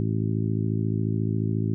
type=harmonic tone; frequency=54.2 Hz; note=A1; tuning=25 cents flat; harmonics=2 / 3 / 4 / 5 / 6 / 7; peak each=-25 / -29 / -31 / -33 / -35 / -36 dBFS; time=0-1.74 s; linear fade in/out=0 ms; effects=none